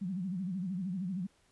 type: tone with vibrato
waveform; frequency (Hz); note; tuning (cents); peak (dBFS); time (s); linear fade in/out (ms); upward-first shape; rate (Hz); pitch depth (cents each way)
sine; 185; F#3; 0; -33; 0.01-1.27; 10; sine; 13; 140
effects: pink hiss -69 dBFS RMS until 1.51 s + resampled to 24000 Hz